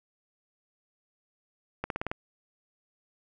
accelerating click train, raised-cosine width 0.5 ms, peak -16 dBFS, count 6, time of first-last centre 1.84-2.115 s, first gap 62 ms, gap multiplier 0.94, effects none

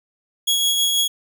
sawtooth tone with tremolo, 3331 Hz, G#7, 4 cents sharp, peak -12 dBFS, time 0.47-1.08 s, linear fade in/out 10 ms, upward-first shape triangle, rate 6.2 Hz, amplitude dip 35%, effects none

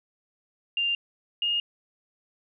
sine tone pair in turn, 2794 / 2843 Hz, F7 / F7, 0 / +30 cents, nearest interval unison, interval 30 cents, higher second, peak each -23 dBFS, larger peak neither, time 0.77-0.95 / 1.42-1.6 s, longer neither, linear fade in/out 2 ms, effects none

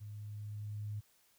sine tone with level ramp, 104.8 Hz, G#2, 16 cents sharp, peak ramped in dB -44 to -37 dBFS, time 0-1.01 s, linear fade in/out 20 ms, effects white hiss -70 dBFS RMS until 1.38 s

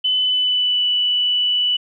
sine tone with pitch glide, 3016 to 2966 Hz, F#7 to F#7, +32 to +4 cents, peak -15 dBFS, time 0.04-1.77 s, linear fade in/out 10 ms, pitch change -28 cents, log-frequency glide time 0.17-0.86 s, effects none

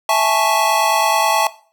square chord, A major seventh, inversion second, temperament equal, 659.3 / 830.6 / 880 / 1108.7 Hz, E5 / G#5 / A5 / C#6, 0 / 0 / 0 / 0 cents, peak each -19 / -20 / -18 / -20 dBFS, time 0.09-1.47 s, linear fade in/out 2 ms, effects noise-tail reverb RT60 0.4 s tail -17 dB re dry

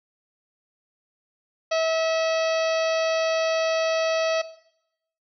harmonic tone, 647 Hz, E5, 32 cents flat, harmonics 1 / 2 / 3 / 4 / 5 / 6 / 7 / 8 / 9, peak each -21 / -31 / -35 / -33 / -37 / -39 / -36 / -42 / -39 dBFS, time 1.71-4.42 s, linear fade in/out 10 ms, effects noise-tail reverb RT60 0.8 s tail -17 dB re dry

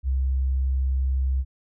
sine tone, 65.9 Hz, C2, 13 cents sharp, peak -20 dBFS, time 0.03-1.45 s, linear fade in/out 50 ms, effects none

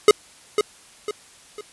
square tone with echo, 420 Hz, G#4, 19 cents sharp, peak -8 dBFS, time 0.08-0.11 s, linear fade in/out 2 ms, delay 500 ms, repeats 3, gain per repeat -8 dB, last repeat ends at 1.61 s, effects white hiss -49 dBFS RMS until 1.72 s + resampled to 24000 Hz

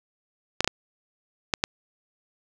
clicks, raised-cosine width 0.2 ms, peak -4 dBFS, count 5, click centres 0.606 / 0.645 / 0.676 / 1.538 / 1.639 s, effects none

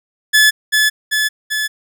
sawtooth tone with echo, 1722 Hz, A6, 38 cents flat, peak -4 dBFS, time 0.33-0.51 s, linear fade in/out 20 ms, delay 390 ms, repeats 3, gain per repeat -3 dB, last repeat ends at 1.68 s, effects none

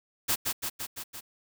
white noise with echo, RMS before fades -26 dBFS, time 0.28-0.36 s, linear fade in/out 20 ms, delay 170 ms, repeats 5, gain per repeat -3 dB, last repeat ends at 1.21 s, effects none

